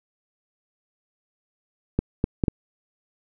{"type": "clicks", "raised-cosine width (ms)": 3, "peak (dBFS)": -7, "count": 4, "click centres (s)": [1.99, 2.241, 2.438, 2.482], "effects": []}